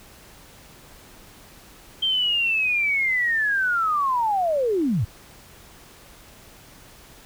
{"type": "linear sweep", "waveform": "sine", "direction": "down", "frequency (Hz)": [3168, 82.41], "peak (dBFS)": -19, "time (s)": [2.02, 5.05], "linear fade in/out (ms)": 10, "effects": ["pink hiss -48 dBFS RMS until 7.25 s"]}